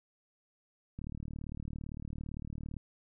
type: click train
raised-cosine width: 5 ms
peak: -29 dBFS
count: 68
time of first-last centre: 0.99-2.767 s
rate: 37.7 Hz
effects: none